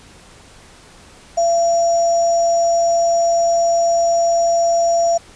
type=tone with sample-and-hold; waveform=sine; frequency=678 Hz; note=E5; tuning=49 cents sharp; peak=-12 dBFS; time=1.37-5.18 s; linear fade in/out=10 ms; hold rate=6300 Hz; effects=pink hiss -44 dBFS RMS until 5.35 s + resampled to 22050 Hz

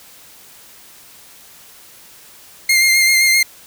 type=tone with vibrato; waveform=sawtooth; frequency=2113 Hz; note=C7; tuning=16 cents sharp; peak=-7 dBFS; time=2.69-3.43 s; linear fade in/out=5 ms; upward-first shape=sine; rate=7.7 Hz; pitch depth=24 cents each way; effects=white hiss -43 dBFS RMS until 3.66 s

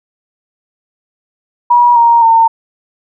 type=tone with pitch steps; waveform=sine; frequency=963 / 935.6 / 909 Hz; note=B5 / A#5 / A#5; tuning=-44 / +6 / -44 cents; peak=-4 dBFS; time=1.7-2.48 s; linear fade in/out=10 ms; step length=260 ms; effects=none

